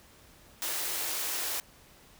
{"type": "high-pass noise", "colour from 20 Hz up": "white", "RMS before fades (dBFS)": -33, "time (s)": [0.62, 1.6], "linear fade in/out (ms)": 0, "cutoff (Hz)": 290, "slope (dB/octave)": 96, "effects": ["pink hiss -57 dBFS RMS until 2.19 s"]}